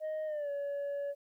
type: tone with pitch glide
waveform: sine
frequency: 622.3 to 567.4 Hz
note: D#5 to C#5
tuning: 0 to +40 cents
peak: -31 dBFS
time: 0-1.15 s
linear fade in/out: 50 ms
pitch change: -160 cents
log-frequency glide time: 0.26-0.5 s
effects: tanh soft clip ceiling -33 dBFS + 12-bit